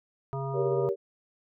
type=harmonic tone; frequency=136.2 Hz; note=C#3; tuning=30 cents flat; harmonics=1 / 3 / 5 / 7 / 9; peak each=-32 / -37 / -39 / -40 / -42 dBFS; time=0.33-0.89 s; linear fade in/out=0 ms
type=chord; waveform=sine; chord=G diminished; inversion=none; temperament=just; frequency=392 / 470.4 / 564.5 Hz; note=G4 / Bb4 / Db5; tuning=0 / +16 / +31 cents; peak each=-27 / -30 / -33 dBFS; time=0.53-0.96 s; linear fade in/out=50 ms
effects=none